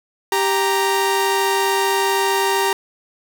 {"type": "tone pair together", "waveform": "sawtooth", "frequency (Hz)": [392, 932.3], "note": ["G4", "A#5"], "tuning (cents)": [0, 0], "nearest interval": "octave + minor third", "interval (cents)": 1500, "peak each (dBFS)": -15, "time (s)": [0.32, 2.73], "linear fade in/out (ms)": 2, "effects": []}